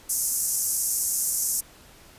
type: band-pass noise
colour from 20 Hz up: white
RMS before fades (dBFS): -26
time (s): 0.09-1.61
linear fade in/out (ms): 10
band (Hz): 5800 to 13000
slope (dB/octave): 48
effects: pink hiss -51 dBFS RMS until 2.18 s + resampled to 32000 Hz